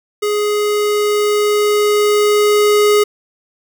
square tone with level ramp, 417.1 Hz, G#4, 7 cents sharp, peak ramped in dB -15 to -9 dBFS, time 0.22-3.04 s, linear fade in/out 10 ms, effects none

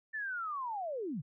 sine linear sweep, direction down, 1795 to 119 Hz, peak -35 dBFS, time 0.13-1.22 s, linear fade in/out 20 ms, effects none

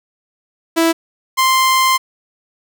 sawtooth tone pair in turn, 329.6 / 1046.4 Hz, E4 / C6, 0 / 0 cents, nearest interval octave + minor sixth, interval 2000 cents, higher second, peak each -7 dBFS, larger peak neither, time 0.76-0.93 / 1.37-1.98 s, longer second, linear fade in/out 20 ms, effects none

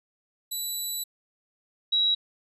5% pulse / sine tone pair in turn, 3951 / 3872 Hz, B7 / B7, 0 / -35 cents, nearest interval unison, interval 35 cents, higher first, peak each -20 dBFS, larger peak neither, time 0.51-1.04 / 1.92-2.15 s, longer first, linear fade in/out 10 ms, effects resampled to 32000 Hz

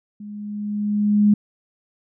sine tone with level ramp, 207.7 Hz, G#3, in tune, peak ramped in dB -33 to -10 dBFS, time 0.2-1.34 s, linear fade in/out 5 ms, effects none

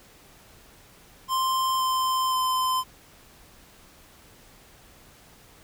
square tone with pitch steps, 1046.5 / 1038.1 / 1029.7 Hz, C6 / C6 / C6, 0 / -14 / -28 cents, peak -23 dBFS, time 1.28-2.84 s, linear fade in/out 50 ms, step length 520 ms, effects pink hiss -53 dBFS RMS until 5.63 s

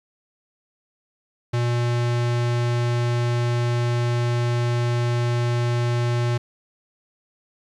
square tone, 120 Hz, B2, 49 cents flat, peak -20 dBFS, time 1.53-6.38 s, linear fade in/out 10 ms, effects low-pass 6000 Hz 12 dB/octave + 10-bit

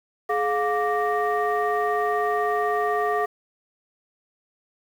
sine tone cluster, 422 / 710 / 1170 / 1858 Hz, G#4 / F5 / D6 / A#6, +28 / +28 / -7 / -6 cents, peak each -24 / -24 / -26 / -30 dBFS, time 0.29-3.26 s, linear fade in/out 10 ms, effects tanh soft clip ceiling -13 dBFS + 8-bit

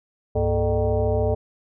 sine tone with frequency modulation, 268.8 Hz, C4, 47 cents sharp, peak -18 dBFS, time 0.35-1.35 s, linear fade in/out 10 ms, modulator 168 Hz, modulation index 2.4, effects none

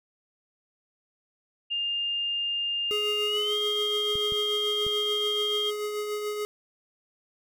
sine tone with pitch glide, 2810 to 3209 Hz, F7 to G7, +10 to +40 cents, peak -26 dBFS, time 1.7-5.71 s, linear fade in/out 20 ms, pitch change +230 cents, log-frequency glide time 3.25-3.57 s
square tone with tremolo, 419.3 Hz, G#4, 17 cents sharp, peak -28 dBFS, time 2.91-6.45 s, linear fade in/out 0 ms, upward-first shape triangle, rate 6.9 Hz, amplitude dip 40%
clicks, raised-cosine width 5 ms, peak -28 dBFS, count 3, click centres 4.155 / 4.322 / 4.866 s
effects none

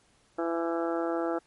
harmonic tone with a mistuned harmonic, 167.5 Hz, E3, 28 cents sharp, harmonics 2 / 3 / 4 / 5 / 6 / 7 / 8 / 9 / 10, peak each -30 / -33 / -34 / -38 / -48 / -43 / -38 / -50 / -48 dBFS, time 0.38-1.39 s, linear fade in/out 10 ms, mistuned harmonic 10, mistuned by -38 cents, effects pink hiss -65 dBFS RMS until 1.46 s + MP3 48 kbps

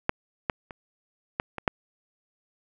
clicks, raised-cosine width 0.5 ms, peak -6 / -9 / -24 / -10 / -18 / -6 dBFS, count 6, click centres 0.094 / 0.498 / 0.708 / 1.399 / 1.583 / 1.678 s, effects none

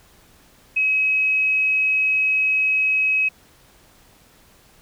sine tone, 2550 Hz, D#7, 42 cents sharp, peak -16 dBFS, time 0.76-3.29 s, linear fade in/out 10 ms, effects pink hiss -53 dBFS RMS until 4.81 s

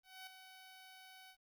10% pulse tone with ADSR envelope, 754 Hz, F#5, 32 cents sharp, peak -40 dBFS, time 0.03-1.37 s, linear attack 240 ms, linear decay 3 ms, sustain -8 dB, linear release 75 ms, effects 13-bit

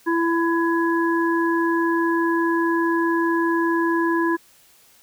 harmonic tone, 334.4 Hz, E4, 25 cents sharp, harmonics 1 / 3 / 5, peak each -19 / -24 / -26 dBFS, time 0.06-4.37 s, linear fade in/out 20 ms, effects white hiss -54 dBFS RMS until 5.02 s

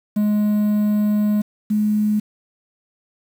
triangle / sine tone pair in turn, 209.4 / 211.3 Hz, G#3 / G#3, +15 / +30 cents, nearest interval unison, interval 15 cents, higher second, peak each -13 / -15 dBFS, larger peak first, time 0.16-1.42 / 1.7-2.2 s, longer first, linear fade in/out 10 ms, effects 7-bit

